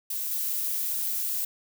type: noise with level steps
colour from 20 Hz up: violet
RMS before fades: -31 / -29 dBFS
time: 0.1-1.45 s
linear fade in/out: 5 ms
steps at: 0.31 s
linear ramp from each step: 2 ms
effects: none